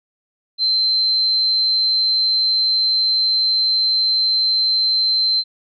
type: tone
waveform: sine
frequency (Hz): 4104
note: C8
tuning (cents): -34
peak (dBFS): -14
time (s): 0.58-5.44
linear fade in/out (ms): 50
effects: none